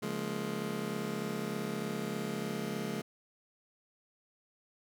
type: chord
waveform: 25% pulse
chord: Bb minor seventh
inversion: first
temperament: just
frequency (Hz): 139.85 / 174.81 / 209.8 / 233.1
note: Db3 / F3 / Ab3 / Bb3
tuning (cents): +16 / +2 / +18 / 0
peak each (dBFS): -39 / -37 / -34 / -38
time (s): 0.02-3.02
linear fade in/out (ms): 10
effects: none